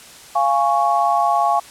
sine chord, Db major, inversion first, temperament equal with one note detuned, 693.2 / 830.6 / 1108.7 Hz, F5 / Ab5 / Db6, -13 / 0 / 0 cents, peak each -18 / -18 / -19 dBFS, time 0.35-1.6 s, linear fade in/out 10 ms, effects white hiss -41 dBFS RMS until 1.7 s + low-pass 10000 Hz 12 dB/octave

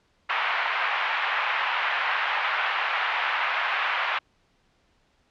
pink band-pass noise, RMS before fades -26 dBFS, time 0.29-4.19 s, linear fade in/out 10 ms, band 870 to 2800 Hz, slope 24 dB/octave, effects pink hiss -66 dBFS RMS until 5.3 s + low-pass 5000 Hz 12 dB/octave

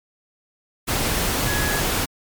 sine tone in noise, 1679 Hz, G#6, 18 cents sharp, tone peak -26 dBFS, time 1.46-1.81 s, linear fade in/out 20 ms, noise pink, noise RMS -22 dBFS, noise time 0.87-2.06 s, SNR -7 dB, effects MP3 96 kbps

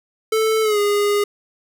square tone with pitch glide, 440 to 410.5 Hz, A4 to G#4, 0 to -20 cents, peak -16 dBFS, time 0.32-1.24 s, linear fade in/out 5 ms, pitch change -120 cents, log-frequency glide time 0.62-0.79 s, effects none

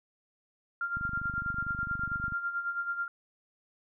sine tone with tremolo, 1393 Hz, F6, 5 cents flat, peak -28 dBFS, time 0.81-3.08 s, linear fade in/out 2 ms, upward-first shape sine, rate 9.2 Hz, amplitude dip 65%
click train, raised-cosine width 5 ms, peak -28 dBFS, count 34, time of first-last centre 0.97-2.322 s, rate 24.4 Hz
effects none

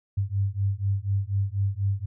sine beating tone pair, 97 / 101.1 Hz, G2 / G#2, -18 / -46 cents, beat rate 4.1 Hz, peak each -26 dBFS, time 0.17-2.06 s, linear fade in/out 10 ms, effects none

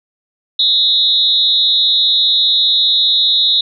sine tone with amplitude modulation, 3775 Hz, A#7, 21 cents sharp, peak -5 dBFS, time 0.59-3.61 s, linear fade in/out 5 ms, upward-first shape sine, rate 295 Hz, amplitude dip 100%, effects none

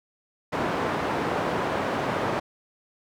white band-pass noise, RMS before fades -27 dBFS, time 0.52-2.4 s, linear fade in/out 10 ms, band 110 to 1000 Hz, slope 12 dB/octave, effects none

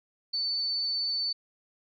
sine tone, 4508 Hz, C#8, 28 cents sharp, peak -27 dBFS, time 0.33-1.33 s, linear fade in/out 10 ms, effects none

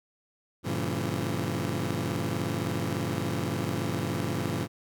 20% pulse chord, G diminished seventh, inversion none, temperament just, 98 / 117.6 / 141.12 / 169.34 Hz, G2 / Bb2 / Db3 / Fb3, 0 / +16 / +31 / +47 cents, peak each -29 dBFS, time 0.63-4.68 s, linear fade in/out 50 ms, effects none

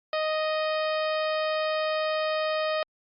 harmonic tone, 622.3 Hz, D#5, in tune, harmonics 1 / 2 / 3 / 4 / 5 / 6 / 7 / 8, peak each -26 / -32 / -36 / -38 / -40 / -42 / -43 / -44 dBFS, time 0.13-2.83 s, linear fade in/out 2 ms, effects Opus 48 kbps

